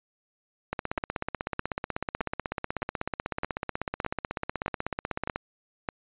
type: two click trains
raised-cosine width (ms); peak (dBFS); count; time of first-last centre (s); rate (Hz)
0.5; -14 / -14; 9 / 76; 0.98-5.888 / 0.73-5.36; 1.63 / 16.2
effects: resampled to 8000 Hz